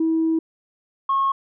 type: tone pair in turn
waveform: sine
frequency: 323.6 / 1088.5 Hz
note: E4 / C#6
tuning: -32 / -32 cents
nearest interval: octave + major sixth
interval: 2100 cents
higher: second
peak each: -16 dBFS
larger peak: neither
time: 0-0.39 / 1.09-1.32 s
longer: first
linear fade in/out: 5 ms
effects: tanh soft clip ceiling -13 dBFS